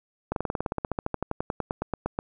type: slowing click train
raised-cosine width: 1 ms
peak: -13 dBFS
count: 25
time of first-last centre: 0.32-2.189 s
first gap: 42 ms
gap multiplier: 1.05
effects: none